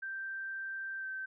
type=tone with pitch glide; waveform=sine; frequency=1568 to 1549.1 Hz; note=G6 to G6; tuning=0 to -21 cents; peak=-37 dBFS; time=0.02-1.26 s; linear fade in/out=10 ms; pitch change=-21 cents; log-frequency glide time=0.98-1.06 s; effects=none